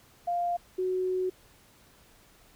sine tone pair in turn, 698.5 / 370 Hz, F5 / F#4, 0 / 0 cents, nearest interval major seventh, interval 1100 cents, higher first, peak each -26 dBFS, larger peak neither, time 0.27-0.57 / 0.78-1.3 s, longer second, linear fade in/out 10 ms, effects pink hiss -59 dBFS RMS until 2.55 s

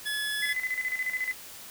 25% pulse tone, 1706 Hz, G#6, 46 cents sharp, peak -25 dBFS, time 0.05-0.54 s, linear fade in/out 20 ms
sine tone with tremolo, 2019 Hz, B6, 38 cents sharp, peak -26 dBFS, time 0.42-1.33 s, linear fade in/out 10 ms, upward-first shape square, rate 14 Hz, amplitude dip 65%
effects white hiss -45 dBFS RMS until 1.7 s

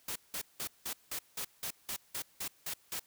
white noise bursts, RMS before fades -38 dBFS, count 12, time 0.08-2.996 s, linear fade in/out 5 ms, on 78 ms, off 180 ms, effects white hiss -66 dBFS RMS until 3.06 s

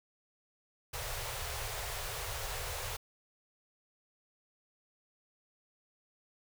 pink band-stop noise, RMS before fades -39 dBFS, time 0.93-2.97 s, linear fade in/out 10 ms, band 130 to 420 Hz, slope 48 dB/octave, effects none

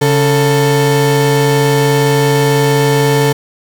35% pulse tone pair together, 139.4 / 442.6 Hz, C#3 / A4, +10 / +10 cents, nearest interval octave + minor sixth, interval 2000 cents, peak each -10 dBFS, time 0.01-3.33 s, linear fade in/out 10 ms, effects none

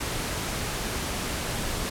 pink noise, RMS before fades -30 dBFS, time 0-1.9 s, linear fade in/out 10 ms, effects low-pass 12000 Hz 12 dB/octave

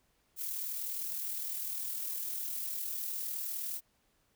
violet noise with amplitude modulation, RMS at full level -36 dBFS, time 0.36-3.81 s, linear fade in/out 50 ms, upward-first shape sine, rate 39.7 Hz, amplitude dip 35%, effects pink hiss -73 dBFS RMS until 4.35 s

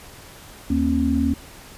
sine tone cluster, 76.9 / 233 / 271.9 Hz, D#2 / A#3 / C#4, -20 / -1 / -33 cents, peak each -24 / -22 / -20 dBFS, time 0.7-1.34 s, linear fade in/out 5 ms, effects pink hiss -43 dBFS RMS until 1.77 s + resampled to 32000 Hz

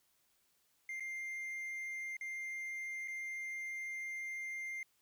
triangle tone with dropouts, 2102 Hz, C7, 7 cents sharp, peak -38 dBFS, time 0.89-4.83 s, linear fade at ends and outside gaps 2 ms, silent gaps 0.998-1.005 / 2.168-2.21 / 3.076-3.081 s, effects white hiss -75 dBFS RMS until 5.01 s

